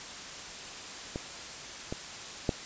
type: clicks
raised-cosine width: 2 ms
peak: -20 / -20 / -12 dBFS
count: 3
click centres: 1.159 / 1.925 / 2.492 s
effects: white hiss -42 dBFS RMS until 2.65 s + resampled to 16000 Hz